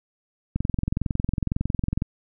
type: click train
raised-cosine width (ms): 5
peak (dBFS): -11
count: 33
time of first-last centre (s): 0.56-2.021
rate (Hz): 21.9
effects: none